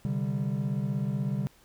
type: chord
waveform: triangle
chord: C suspended second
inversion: none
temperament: just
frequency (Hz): 130.81 / 147.16 / 196.22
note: C3 / D3 / G3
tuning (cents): 0 / +4 / +2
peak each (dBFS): -29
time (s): 0.05-1.47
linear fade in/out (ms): 0
effects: tanh soft clip ceiling -18 dBFS + pink hiss -60 dBFS RMS until 1.64 s